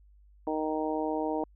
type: harmonic tone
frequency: 155.56 Hz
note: D#3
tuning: in tune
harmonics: 2 / 3 / 4 / 5 / 6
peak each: -32 / -34 / -35 / -36 / -37 dBFS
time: 0.47-1.44 s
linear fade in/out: 2 ms
effects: added 50 Hz sine -55 dBFS peak until 1.55 s